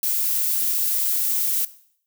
violet noise, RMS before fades -22 dBFS, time 0.03-1.65 s, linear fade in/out 2 ms, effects noise-tail reverb RT60 0.6 s tail -17 dB re dry

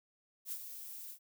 violet noise with ADSR envelope, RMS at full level -39 dBFS, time 0.45-1.19 s, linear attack 69 ms, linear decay 56 ms, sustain -8 dB, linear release 85 ms, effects none

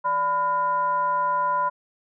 sine tone with frequency modulation, 1000 Hz, B5, 21 cents sharp, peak -20 dBFS, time 0.04-1.7 s, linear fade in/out 20 ms, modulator 416 Hz, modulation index 0.55, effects none

